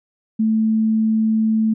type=tone; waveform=sine; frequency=220 Hz; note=A3; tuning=in tune; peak=-14 dBFS; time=0.39-1.74 s; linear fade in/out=10 ms; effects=none